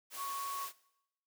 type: tone in noise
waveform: sine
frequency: 1108.7 Hz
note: C#6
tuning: in tune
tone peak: -37 dBFS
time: 0.16-0.69 s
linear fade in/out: 50 ms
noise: white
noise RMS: -45 dBFS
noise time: 0.1-0.73 s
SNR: +5 dB
effects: noise-tail reverb RT60 0.8 s tail -19 dB re dry + high-pass 400 Hz 12 dB/octave